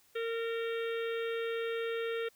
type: harmonic tone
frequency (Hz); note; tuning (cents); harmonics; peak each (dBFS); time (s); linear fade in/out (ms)
459; A#4; -27; 1 / 3 / 4 / 5 / 6 / 7 / 8; -33 / -43 / -45 / -47 / -49 / -50 / -51; 0.15-2.29; 10
effects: white hiss -66 dBFS RMS until 2.35 s